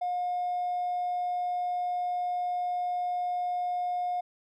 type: tone with hard clipping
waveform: sine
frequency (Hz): 716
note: F5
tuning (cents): +43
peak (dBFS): -28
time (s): 0.01-4.21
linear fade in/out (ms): 10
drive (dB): 1
effects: none